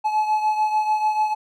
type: beating tone pair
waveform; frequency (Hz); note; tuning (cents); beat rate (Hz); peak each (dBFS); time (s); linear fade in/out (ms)
triangle; 856 / 862.8; A5 / A5; -48 / -34; 6.8; -17 / -24; 0.04-1.35; 20
effects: none